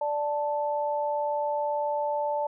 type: tone pair together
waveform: sine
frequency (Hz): 587.3 / 880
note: D5 / A5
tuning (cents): 0 / 0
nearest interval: perfect fifth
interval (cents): 700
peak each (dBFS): -28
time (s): 0.01-2.47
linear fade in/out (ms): 5
effects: none